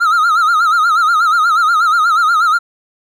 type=tone with vibrato; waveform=triangle; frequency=1318.5 Hz; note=E6; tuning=in tune; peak=-7 dBFS; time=0-2.59 s; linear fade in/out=20 ms; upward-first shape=sine; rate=8.3 Hz; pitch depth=120 cents each way; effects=none